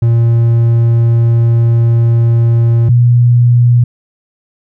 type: tone pair in turn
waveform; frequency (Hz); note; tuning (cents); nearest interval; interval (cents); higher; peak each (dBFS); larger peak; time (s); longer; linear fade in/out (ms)
triangle / sine; 116.54 / 120.93; A#2 / B2; 0 / -36; minor second; 64; second; -4; neither; 0.02-2.89 / 2.89-3.84; first; 5
effects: none